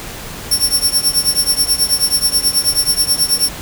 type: tone with tremolo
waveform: 20% pulse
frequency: 5450 Hz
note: F8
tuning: 43 cents flat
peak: -3 dBFS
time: 0.51-3.49 s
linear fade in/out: 5 ms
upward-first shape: triangle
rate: 9.3 Hz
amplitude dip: 95%
effects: pink hiss -29 dBFS RMS until 3.61 s